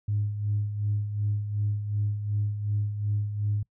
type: tone with tremolo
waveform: sine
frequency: 103.83 Hz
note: G#2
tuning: in tune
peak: -22 dBFS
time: 0.08-3.63 s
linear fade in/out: 5 ms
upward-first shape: sine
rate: 2.7 Hz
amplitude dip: 60%
effects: noise-tail reverb RT60 0.1 s tail -25 dB re dry + tanh soft clip ceiling -18 dBFS